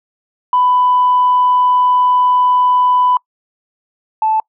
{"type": "tone pair in turn", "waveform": "sine", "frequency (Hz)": [996, 874.4], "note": ["B5", "A5"], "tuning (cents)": [14, -11], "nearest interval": "major second", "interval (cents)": 225, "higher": "first", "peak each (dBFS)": [-8, -10], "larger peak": "first", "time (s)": [[0.53, 3.17], [4.22, 4.4]], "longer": "first", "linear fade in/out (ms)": 2, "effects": ["noise-tail reverb RT60 0.1 s tail -26 dB re dry", "tanh soft clip ceiling -4 dBFS"]}